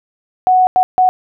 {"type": "tone bursts at uneven times", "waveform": "sine", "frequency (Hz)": 740, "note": "F#5", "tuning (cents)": 0, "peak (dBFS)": -7, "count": 3, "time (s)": [[0.47, 0.67], [0.76, 0.83], [0.98, 1.09]], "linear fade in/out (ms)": 0, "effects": []}